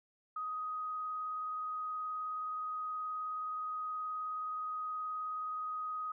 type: tone with vibrato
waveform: sine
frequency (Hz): 1253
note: D#6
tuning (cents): +12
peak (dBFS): -36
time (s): 0.36-6.12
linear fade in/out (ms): 5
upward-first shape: sine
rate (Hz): 19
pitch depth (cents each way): 9
effects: none